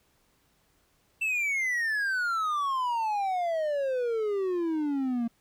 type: exponential sweep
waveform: triangle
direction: down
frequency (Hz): 2681 to 228.7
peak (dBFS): -24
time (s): 1.21-5.28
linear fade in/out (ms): 10
effects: pink hiss -68 dBFS RMS until 5.4 s